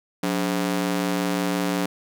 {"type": "ring-modulated tone", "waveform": "sawtooth", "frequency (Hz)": 234.2, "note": "A#3", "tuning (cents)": 8, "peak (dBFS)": -15, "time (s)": [0.23, 1.86], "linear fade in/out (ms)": 5, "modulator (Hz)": 52.8, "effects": []}